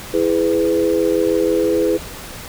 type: chord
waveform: sine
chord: E major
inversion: none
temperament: equal with one note detuned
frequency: 329.6 / 415.3 / 501.9 Hz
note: E4 / G#4 / B4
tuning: 0 / 0 / +28 cents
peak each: -18 dBFS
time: 0.13-1.98 s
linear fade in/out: 20 ms
effects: pink hiss -33 dBFS RMS until 2.48 s